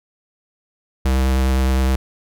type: tone with vibrato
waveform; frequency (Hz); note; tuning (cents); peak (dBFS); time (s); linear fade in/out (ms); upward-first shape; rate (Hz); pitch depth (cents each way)
square; 65.41; C2; 0; -15; 1.05-1.96; 5; sine; 9.7; 15
effects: none